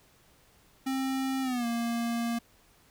square tone with pitch glide, 265.5 to 233.8 Hz, C4 to A#3, +25 to +5 cents, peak -29 dBFS, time 0.86-2.39 s, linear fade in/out 10 ms, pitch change -220 cents, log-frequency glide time 1.42-1.66 s, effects pink hiss -62 dBFS RMS until 2.9 s

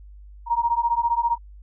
sine beating tone pair, 932.3 / 947.3 Hz, A#5 / A#5, 0 / +28 cents, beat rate 15 Hz, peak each -22 dBFS, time 0.46-1.38 s, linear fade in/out 50 ms, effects added 50 Hz sine -41 dBFS peak until 1.62 s

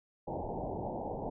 white low-pass noise, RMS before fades -38 dBFS, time 0.27-1.3 s, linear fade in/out 10 ms, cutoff 900 Hz, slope 96 dB/octave, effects none

